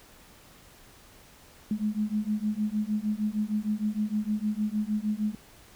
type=beating tone pair; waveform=sine; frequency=208.8 / 215.3 Hz; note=G#3 / A3; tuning=+10 / -37 cents; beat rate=6.5 Hz; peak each=-29 dBFS; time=1.71-5.35 s; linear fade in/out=2 ms; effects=pink hiss -54 dBFS RMS until 5.75 s